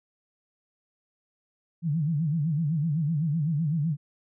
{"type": "tone with vibrato", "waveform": "sine", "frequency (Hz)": 155.4, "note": "D#3", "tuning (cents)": -2, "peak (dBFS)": -23, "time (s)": [1.82, 3.97], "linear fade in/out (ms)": 50, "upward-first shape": "sine", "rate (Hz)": 7.9, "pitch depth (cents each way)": 160, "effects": []}